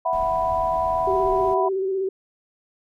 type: chord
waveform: sine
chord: E suspended second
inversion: none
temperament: equal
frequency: 659.3 / 740 / 987.8 Hz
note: E5 / F#5 / B5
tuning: 0 / 0 / 0 cents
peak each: -24 / -25 / -23 dBFS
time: 0.05-1.69 s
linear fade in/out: 10 ms
type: noise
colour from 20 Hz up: brown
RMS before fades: -37 dBFS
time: 0.13-1.54 s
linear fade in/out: 0 ms
type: tone with vibrato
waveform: sine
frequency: 383.2 Hz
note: G4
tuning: 39 cents flat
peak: -21 dBFS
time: 1.07-2.09 s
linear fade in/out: 5 ms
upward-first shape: square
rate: 16 Hz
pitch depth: 28 cents each way
effects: none